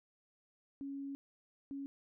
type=tone bursts at uneven times; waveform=sine; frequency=277.2 Hz; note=C#4; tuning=in tune; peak=-40 dBFS; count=2; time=0.81-1.15 / 1.71-1.86 s; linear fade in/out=0 ms; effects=none